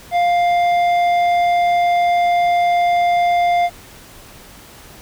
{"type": "tone with tanh clipping", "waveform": "sine", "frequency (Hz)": 700, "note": "F5", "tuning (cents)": 4, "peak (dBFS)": -14, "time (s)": [0.11, 3.7], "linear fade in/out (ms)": 50, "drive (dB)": 10, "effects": ["pink hiss -41 dBFS RMS until 5.01 s"]}